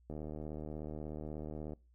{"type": "click train", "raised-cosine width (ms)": 2, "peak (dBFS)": -30, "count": 126, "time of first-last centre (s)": [0.1, 1.734], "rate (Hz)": 76.5, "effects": ["noise-tail reverb RT60 0.3 s tail -24 dB re dry", "added 60 Hz sine -63 dBFS peak until 1.94 s"]}